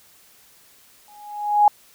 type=tone with exponential growth; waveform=sine; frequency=830.6 Hz; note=G#5; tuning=in tune; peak=-8 dBFS; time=1.08-1.68 s; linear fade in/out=2 ms; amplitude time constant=130 ms; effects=white hiss -53 dBFS RMS until 1.94 s